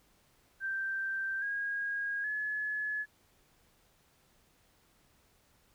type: tone with pitch steps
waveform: sine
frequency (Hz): 1568 / 1635.5 / 1706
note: G6 / G#6 / G#6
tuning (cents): 0 / -27 / +46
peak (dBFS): -32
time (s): 0.6-3.06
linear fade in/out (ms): 50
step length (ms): 820
effects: pink hiss -68 dBFS RMS until 5.74 s